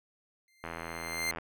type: tone with exponential growth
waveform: sawtooth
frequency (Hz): 2093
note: C7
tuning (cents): 0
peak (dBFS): -25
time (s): 0.48-1.31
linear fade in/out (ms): 1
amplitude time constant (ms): 180
type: click train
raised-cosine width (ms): 0.5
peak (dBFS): -23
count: 63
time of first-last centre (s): 0.64-1.385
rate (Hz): 83.2
effects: none